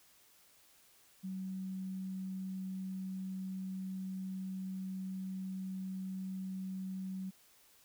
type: tone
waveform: sine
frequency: 189 Hz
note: F#3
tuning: 37 cents sharp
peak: -38 dBFS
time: 1.23-7.31 s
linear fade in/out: 20 ms
effects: white hiss -65 dBFS RMS until 7.84 s